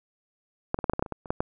clicks, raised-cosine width 1 ms, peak -10 / -16 / -15 / -6 / -13 / -13 / -10 / -25 / -17 / -27 / -10 / -11 dBFS, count 12, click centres 0.744 / 0.789 / 0.842 / 0.897 / 0.935 / 0.994 / 1.025 / 1.062 / 1.123 / 1.258 / 1.305 / 1.405 s, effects none

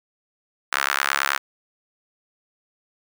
sawtooth tone with high-pass filter, 69.3 Hz, C#2, in tune, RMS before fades -23 dBFS, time 0.72-1.38 s, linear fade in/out 10 ms, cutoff 1400 Hz, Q 2.3, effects none

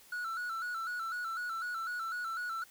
triangle tone with vibrato, 1396.9 Hz, F6, in tune, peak -33 dBFS, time 0.12-2.64 s, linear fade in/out 5 ms, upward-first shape square, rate 4 Hz, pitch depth 76 cents each way, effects white hiss -59 dBFS RMS until 2.7 s

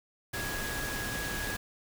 sine tone in noise, 1661.2 Hz, G#6, in tune, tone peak -37 dBFS, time 0.33-1.57 s, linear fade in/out 10 ms, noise pink, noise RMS -36 dBFS, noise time 0.33-1.57 s, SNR -4 dB, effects none

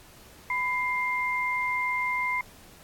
sine tone pair together, 996.8 / 2100 Hz, B5 / C7, +16 / +6 cents, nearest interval octave + minor second, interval 1290 cents, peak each -29 / -27 dBFS, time 0.5-2.41 s, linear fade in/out 2 ms, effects pink hiss -52 dBFS RMS until 2.83 s + AAC 64 kbps

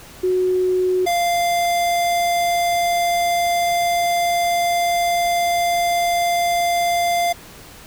sine / square tone pair in turn, 368 / 694.7 Hz, F#4 / F5, -9 / -9 cents, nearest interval major seventh, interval 1100 cents, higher second, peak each -15 / -17 dBFS, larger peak first, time 0.23-1.06 / 1.06-7.33 s, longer second, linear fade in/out 10 ms, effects pink hiss -41 dBFS RMS until 7.86 s

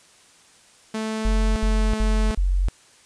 sawtooth tone with pitch glide, 219.1 to 217.1 Hz, A3 to A3, -7 to -23 cents, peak -21 dBFS, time 0.94-2.35 s, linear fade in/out 5 ms, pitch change -16 cents, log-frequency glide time 1.46-1.92 s
sine tone bursts, 45.86 Hz, F#1, 15 cents flat, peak -17 dBFS, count 4, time 1.25-2.685 s, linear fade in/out 0 ms, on 310 ms, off 65 ms
effects white hiss -53 dBFS RMS until 3.05 s + resampled to 22050 Hz

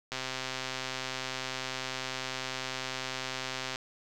click train, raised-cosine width 0.2 ms, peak -17 dBFS, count 474, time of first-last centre 0.12-3.758 s, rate 130 Hz, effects none

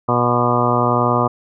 harmonic tone with a mistuned harmonic, 121.3 Hz, B2, 31 cents flat, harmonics 1 / 2 / 3 / 4 / 5 / 6 / 7 / 8 / 9 / 10, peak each -21 / -22 / -24 / -23 / -23 / -23 / -26 / -22 / -23 / -21 dBFS, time 0.08-1.28 s, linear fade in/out 10 ms, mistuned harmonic 8, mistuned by +36 cents, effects none

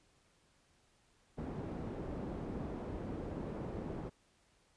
white low-pass noise, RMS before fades -42 dBFS, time 1.37-4.1 s, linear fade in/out 20 ms, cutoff 380 Hz, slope 12 dB/octave, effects pink hiss -71 dBFS RMS until 4.76 s + resampled to 22050 Hz

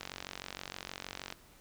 click train, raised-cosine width 0.2 ms, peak -22 dBFS, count 62, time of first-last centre 0.01-1.325 s, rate 46.4 Hz, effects pink hiss -60 dBFS RMS until 1.6 s

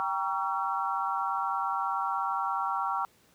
sine chord, G diminished seventh, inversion none, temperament just, 784 / 940.8 / 1128.9 / 1354.7 Hz, G5 / Bb5 / Db6 / Fb6, 0 / +16 / +31 / +47 cents, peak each -33 dBFS, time 0-3.05 s, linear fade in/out 0 ms, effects pink hiss -63 dBFS RMS until 3.34 s + high-pass 80 Hz 12 dB/octave

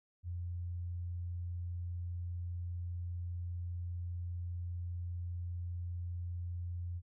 sine tone, 87.5 Hz, F2, 4 cents sharp, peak -37 dBFS, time 0.23-7.02 s, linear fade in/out 50 ms, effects none

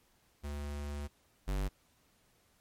square tone pair in turn, 72.5 / 48.39 Hz, D2 / G1, -22 / -22 cents, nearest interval perfect fifth, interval 700 cents, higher first, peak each -38 / -32 dBFS, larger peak second, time 0.43-1.08 / 1.47-1.69 s, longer first, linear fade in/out 20 ms, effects pink hiss -70 dBFS RMS until 2.6 s + MP3 64 kbps

